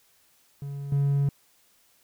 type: tone with level steps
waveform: triangle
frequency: 140.7 Hz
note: C#3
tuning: 26 cents sharp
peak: -30 / -18 dBFS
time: 0.62-1.29 s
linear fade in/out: 2 ms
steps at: 0.92 s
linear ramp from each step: 2 ms
effects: tanh soft clip ceiling -14 dBFS + white hiss -63 dBFS RMS until 2.03 s